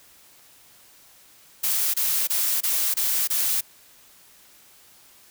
blue noise bursts, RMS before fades -23 dBFS, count 6, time 1.63-3.61 s, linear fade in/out 10 ms, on 310 ms, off 24 ms, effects white hiss -53 dBFS RMS until 5.3 s

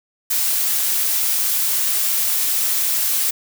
blue noise, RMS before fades -19 dBFS, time 0.3-3.31 s, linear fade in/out 10 ms, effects none

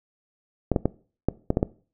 clicks, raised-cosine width 2 ms, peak -7 dBFS, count 7, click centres 0.717 / 0.762 / 0.856 / 1.286 / 1.504 / 1.571 / 1.629 s, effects noise-tail reverb RT60 0.4 s tail -20 dB re dry

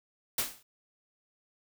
white noise with exponential decay, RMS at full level -26 dBFS, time 0.38-0.63 s, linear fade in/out 5 ms, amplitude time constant 54 ms, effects none

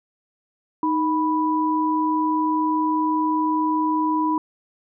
sine tone pair together, 311 / 986 Hz, D#4 / B5, -1 / -3 cents, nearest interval octave + minor sixth, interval 1998 cents, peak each -21 dBFS, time 0.83-4.38 s, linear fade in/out 2 ms, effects none

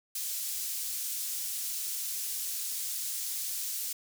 pink high-pass noise, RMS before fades -35 dBFS, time 0.15-3.93 s, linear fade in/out 5 ms, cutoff 6600 Hz, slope 12 dB/octave, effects none

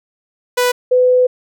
sawtooth / sine tone pair in turn, 493.9 / 502.5 Hz, B4 / B4, 0 / +30 cents, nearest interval unison, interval 30 cents, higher second, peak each -8 dBFS, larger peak neither, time 0.57-0.72 / 0.91-1.27 s, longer second, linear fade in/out 10 ms, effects none

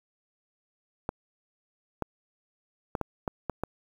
clicks, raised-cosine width 1 ms, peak -15 dBFS, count 7, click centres 1.091 / 2.023 / 2.952 / 3.013 / 3.278 / 3.497 / 3.636 s, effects 8-bit

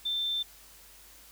sine tone, 3560 Hz, A7, 20 cents sharp, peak -28 dBFS, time 0.05-0.43 s, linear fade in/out 10 ms, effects added 50 Hz sine -61 dBFS peak until 1.31 s + white hiss -54 dBFS RMS until 1.31 s

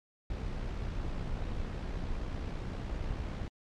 brown noise with amplitude modulation, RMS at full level -34 dBFS, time 0.3-3.48 s, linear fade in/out 2 ms, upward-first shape sine, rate 61.7 Hz, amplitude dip 40%, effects low-pass 5000 Hz 12 dB/octave + MP3 64 kbps

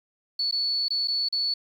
sine tone with dropouts, 4435 Hz, C#8, in tune, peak -23 dBFS, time 0.39-1.54 s, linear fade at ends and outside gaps 5 ms, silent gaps 0.512-0.524 / 0.884-0.904 / 1.075-1.081 / 1.287-1.325 s, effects 9-bit

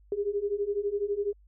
sine beating tone pair, 399.6 / 411.6 Hz, G4 / G#4, +33 / -16 cents, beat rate 12 Hz, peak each -31 / -29 dBFS, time 0.12-1.33 s, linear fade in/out 2 ms, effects added 50 Hz sine -55 dBFS peak until 1.47 s

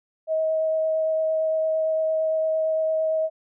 sine tone with vibrato, 635 Hz, D#5, 35 cents sharp, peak -20 dBFS, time 0.27-3.3 s, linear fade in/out 50 ms, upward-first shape sine, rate 8.8 Hz, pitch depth 8 cents each way, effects none

